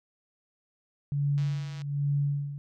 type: tone with tremolo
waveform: sine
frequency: 142.8 Hz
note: D3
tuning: 48 cents flat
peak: -23 dBFS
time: 1.12-2.58 s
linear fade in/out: 0 ms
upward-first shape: sine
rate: 1.2 Hz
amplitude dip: 75%
type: click train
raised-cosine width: 0.2 ms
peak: -31 dBFS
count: 72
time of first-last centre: 1.38-1.818 s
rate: 162 Hz
effects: none